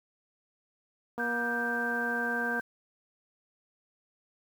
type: click train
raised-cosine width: 1 ms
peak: -23 dBFS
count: 338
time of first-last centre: 1.18-2.596 s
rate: 238 Hz
type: tone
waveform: sine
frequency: 1568 Hz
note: G6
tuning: in tune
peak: -30 dBFS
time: 1.19-2.61 s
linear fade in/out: 10 ms
effects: high-pass 100 Hz 12 dB/octave + 9-bit